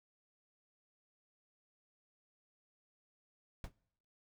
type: noise with exponential decay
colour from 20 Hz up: brown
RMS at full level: -36 dBFS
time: 3.64-3.72 s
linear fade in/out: 2 ms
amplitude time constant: 17 ms
effects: noise-tail reverb RT60 0.7 s tail -23 dB re dry